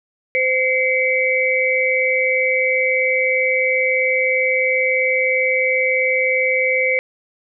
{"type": "tone cluster", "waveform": "sine", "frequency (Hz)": [516, 2076, 2279], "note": ["C5", "C7", "C#7"], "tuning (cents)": [-24, -14, 47], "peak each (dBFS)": -19, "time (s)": [0.35, 6.99], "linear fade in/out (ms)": 0, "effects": []}